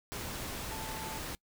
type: tone in noise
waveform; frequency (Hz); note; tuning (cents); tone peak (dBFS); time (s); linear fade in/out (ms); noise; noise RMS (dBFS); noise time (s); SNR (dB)
sine; 880; A5; 0; -44; 0.71-1.18; 0; pink; -40; 0.12-1.35; -7
effects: noise-tail reverb RT60 0.1 s tail -25 dB re dry